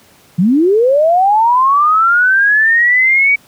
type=linear sweep; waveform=sine; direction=up; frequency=159.7 to 2281 Hz; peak=-7 dBFS; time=0.38-3.36 s; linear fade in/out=10 ms; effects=pink hiss -46 dBFS RMS until 3.47 s + high-pass 100 Hz 12 dB/octave